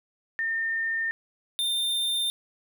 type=tone pair in turn; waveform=sine / square; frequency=1814 / 3608 Hz; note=A#6 / A7; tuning=-48 / +43 cents; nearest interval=octave; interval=1191 cents; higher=second; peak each=-25 dBFS; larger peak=neither; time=0.39-1.11 / 1.59-2.3 s; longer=first; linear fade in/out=0 ms; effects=none